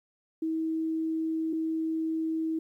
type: tone pair in turn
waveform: sine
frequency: 321.1 / 321.1 Hz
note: E4 / E4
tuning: -45 / -45 cents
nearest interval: unison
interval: 0 cents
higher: neither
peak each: -27 dBFS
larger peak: neither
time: 0.42-1.53 / 1.53-2.59 s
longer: first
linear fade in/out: 5 ms
effects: 11-bit